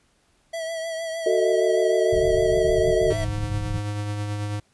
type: tone with vibrato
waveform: square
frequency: 654 Hz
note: E5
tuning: 14 cents flat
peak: -28 dBFS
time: 0.53-3.25 s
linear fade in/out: 10 ms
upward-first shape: triangle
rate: 6.5 Hz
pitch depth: 37 cents each way
type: chord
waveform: sine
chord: D# diminished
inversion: first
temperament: equal with one note detuned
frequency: 370 / 447.4 / 622.3 Hz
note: F#4 / A4 / D#5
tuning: 0 / +29 / 0 cents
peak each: -22 dBFS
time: 1.26-3.13 s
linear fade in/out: 5 ms
type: low-pass noise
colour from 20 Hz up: pink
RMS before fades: -30 dBFS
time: 2.12-3.8 s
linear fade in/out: 10 ms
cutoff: 180 Hz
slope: 96 dB/octave
type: tone with tremolo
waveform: square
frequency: 103.83 Hz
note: G#2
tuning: in tune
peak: -25 dBFS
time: 3.1-4.6 s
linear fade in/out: 5 ms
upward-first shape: triangle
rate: 9.2 Hz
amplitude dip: 35%
effects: pink hiss -64 dBFS RMS until 4.73 s + resampled to 24000 Hz